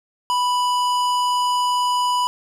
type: tone with hard clipping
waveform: sine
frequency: 987.8 Hz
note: B5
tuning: in tune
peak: -19 dBFS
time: 0.3-2.27 s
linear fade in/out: 0 ms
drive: 15 dB
effects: none